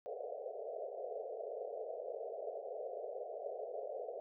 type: band-pass noise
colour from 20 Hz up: pink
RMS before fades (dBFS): -44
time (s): 0.06-4.2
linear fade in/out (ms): 0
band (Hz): 420 to 710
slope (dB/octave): 96
effects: none